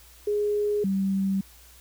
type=tone pair in turn; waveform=sine; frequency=415.3 / 193.91 Hz; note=G#4 / G3; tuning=0 / -19 cents; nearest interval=octave + minor second; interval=1319 cents; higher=first; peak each=-22 dBFS; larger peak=neither; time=0.27-0.84 / 0.84-1.41 s; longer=neither; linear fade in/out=5 ms; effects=added 60 Hz sine -53 dBFS peak until 1.8 s + white hiss -53 dBFS RMS until 1.8 s